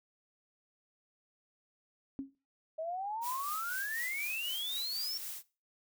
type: tone with exponential decay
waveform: sine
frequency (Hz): 272.2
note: C#4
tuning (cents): -31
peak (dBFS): -32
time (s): 2.19-2.35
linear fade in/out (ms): 0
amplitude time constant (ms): 34
type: exponential sweep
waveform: sine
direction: up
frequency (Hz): 623 to 5560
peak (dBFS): -35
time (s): 2.78-5.18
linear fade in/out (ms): 10
type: noise with tremolo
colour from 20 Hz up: blue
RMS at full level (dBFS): -41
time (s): 3.21-5.43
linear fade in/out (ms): 50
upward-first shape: sine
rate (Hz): 4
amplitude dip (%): 40
effects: noise-tail reverb RT60 0.3 s tail -18 dB re dry